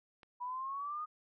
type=click; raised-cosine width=0.3 ms; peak=-39 dBFS; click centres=0.232 s
type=exponential sweep; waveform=sine; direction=up; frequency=972 to 1244.5 Hz; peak=-37 dBFS; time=0.4-1.06 s; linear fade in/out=20 ms
effects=none